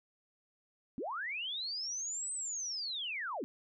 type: linear two-way sweep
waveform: sine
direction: up then down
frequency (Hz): 206.1 to 8260 to 206.1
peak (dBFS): -36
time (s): 0.98-3.44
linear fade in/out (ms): 0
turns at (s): 2.33
effects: none